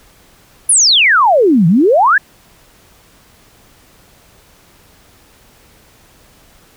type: exponential two-way sweep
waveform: sine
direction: down then up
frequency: 10830 to 155.56 to 1775 Hz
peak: -6 dBFS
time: 0.69-2.18 s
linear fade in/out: 5 ms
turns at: 1.67 s
effects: pink hiss -47 dBFS RMS until 6.76 s